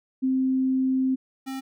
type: tone pair in turn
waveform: sine / square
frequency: 261.6 / 266.3 Hz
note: C4 / C4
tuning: 0 / +31 cents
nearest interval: unison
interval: 31 cents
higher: second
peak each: -20 / -31 dBFS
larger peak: first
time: 0.22-1.16 / 1.46-1.61 s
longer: first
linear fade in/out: 20 ms
effects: none